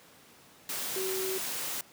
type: tone in noise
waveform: sine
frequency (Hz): 378.8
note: F#4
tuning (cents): +41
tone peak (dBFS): -32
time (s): 0.96-1.38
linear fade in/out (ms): 2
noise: white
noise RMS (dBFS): -35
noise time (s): 0.69-1.81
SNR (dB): 0
effects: pink hiss -56 dBFS RMS until 1.92 s + high-pass 150 Hz 12 dB/octave